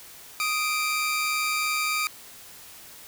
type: tone pair together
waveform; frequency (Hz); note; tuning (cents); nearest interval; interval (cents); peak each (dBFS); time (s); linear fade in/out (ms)
sawtooth; 1244.5 / 2346; D#6 / D7; 0 / -2; major seventh; 1098; -24 / -23; 0.4-2.07; 0
effects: white hiss -46 dBFS RMS until 3.07 s